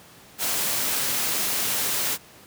white noise, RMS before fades -25 dBFS, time 0.38-2.18 s, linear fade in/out 50 ms, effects pink hiss -49 dBFS RMS until 2.46 s + high-pass 100 Hz 12 dB/octave

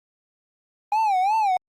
triangle tone with vibrato, 809 Hz, G#5, 46 cents flat, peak -16 dBFS, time 0.92-1.57 s, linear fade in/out 2 ms, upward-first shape sine, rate 2.8 Hz, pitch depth 170 cents each way, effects Opus 24 kbps

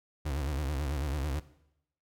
35% pulse tone with vibrato, 71.3 Hz, C#2, 49 cents sharp, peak -29 dBFS, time 0.25-1.4 s, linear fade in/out 10 ms, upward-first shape sine, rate 9.1 Hz, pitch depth 140 cents each way, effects noise-tail reverb RT60 0.8 s tail -17 dB re dry

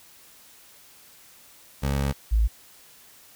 20% pulse / sine tone pair in turn, 69.3 / 54.87 Hz, C#2 / A1, 0 / -4 cents, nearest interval major third, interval 404 cents, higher first, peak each -18 / -17 dBFS, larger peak second, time 1.82-2.13 / 2.31-2.48 s, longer first, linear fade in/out 20 ms, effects white hiss -52 dBFS RMS until 3.35 s

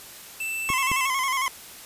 square tone, 2657 Hz, E7, 13 cents sharp, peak -28 dBFS, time 0.4-1.07 s, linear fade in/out 5 ms
25% pulse tone with vibrato, 1059 Hz, C6, 21 cents sharp, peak -19 dBFS, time 0.69-1.48 s, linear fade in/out 0 ms, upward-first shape square, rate 11 Hz, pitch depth 54 cents each way
clicks, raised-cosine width 3 ms, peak -19 dBFS, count 2, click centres 0.702 / 0.916 s
effects white hiss -43 dBFS RMS until 1.85 s + resampled to 32000 Hz

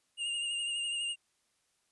square tone with vibrato, 2823 Hz, F7, 18 cents sharp, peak -33 dBFS, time 0.17-1.16 s, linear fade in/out 50 ms, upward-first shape triangle, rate 12 Hz, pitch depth 35 cents each way, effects white hiss -75 dBFS RMS until 1.91 s + resampled to 24000 Hz

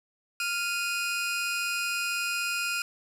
sawtooth tone pair together, 1396.9 / 2489 Hz, F6 / D#7, 0 / 0 cents, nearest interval minor seventh, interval 1000 cents, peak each -27 dBFS, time 0.4-2.82 s, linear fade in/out 2 ms, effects low-pass 12000 Hz 12 dB/octave + 8-bit

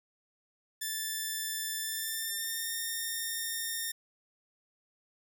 5% pulse tone with pitch glide, 1760 to 1826.3 Hz, A6 to A#6, 0 to -36 cents, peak -23 dBFS, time 0.81-3.92 s, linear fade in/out 10 ms, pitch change +64 cents, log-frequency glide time 1.8-2.69 s, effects none

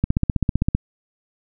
click train, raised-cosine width 5 ms, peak -5 dBFS, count 12, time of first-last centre 0.04-0.75 s, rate 15.5 Hz, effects none

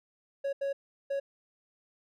triangle tone bursts at uneven times, 554.4 Hz, C#5, in tune, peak -27 dBFS, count 3, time 0.44-0.53 / 0.61-0.73 / 1.1-1.2 s, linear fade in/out 10 ms, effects none

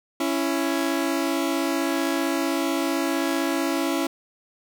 sawtooth tone pair together, 277.2 / 332.8 Hz, C#4 / E4, 0 / +17 cents, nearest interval minor third, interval 317 cents, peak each -21 dBFS, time 0.2-4.07 s, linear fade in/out 5 ms, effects none

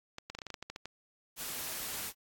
clicks, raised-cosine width 0.2 ms, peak -24 dBFS, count 12, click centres 0.184 / 0.3 / 0.35 / 0.388 / 0.418 / 0.467 / 0.503 / 0.542 / 0.626 / 0.7 / 0.761 / 0.856 s
white noise, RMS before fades -39 dBFS, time 1.36-2.13 s, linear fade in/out 50 ms
effects AAC 64 kbps

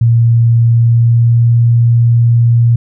sine tone with pitch glide, 116.54 to 117.69 Hz, A#2 to A#2, 0 to +17 cents, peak -5 dBFS, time 0.01-2.76 s, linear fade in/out 5 ms, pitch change +17 cents, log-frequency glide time 0.68-1.5 s, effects none

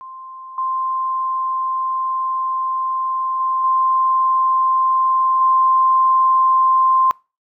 sine tone with level steps, 1046.5 Hz, C6, in tune, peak -32 / -18 / -16 / -13 / -11 dBFS, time 0.01-7.11 s, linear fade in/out 0 ms, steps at 0.58 / 3.4 / 3.64 / 5.41 s, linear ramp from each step 2 ms, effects noise-tail reverb RT60 0.3 s tail -25 dB re dry

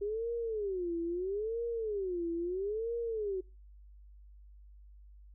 sine tone with vibrato, 397.4 Hz, G4, 24 cents sharp, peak -32 dBFS, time 0.01-3.41 s, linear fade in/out 10 ms, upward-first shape sine, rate 0.76 Hz, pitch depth 290 cents each way, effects noise-tail reverb RT60 0.3 s tail -25 dB re dry + added 50 Hz sine -52 dBFS peak until 5.34 s

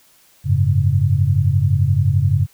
sine chord, F# suspended second, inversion none, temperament just, 92.5 / 104.06 / 138.75 Hz, F#2 / G#2 / C#3, 0 / +4 / +2 cents, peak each -17 dBFS, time 0.44-2.47 s, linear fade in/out 50 ms, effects white hiss -53 dBFS RMS until 2.53 s

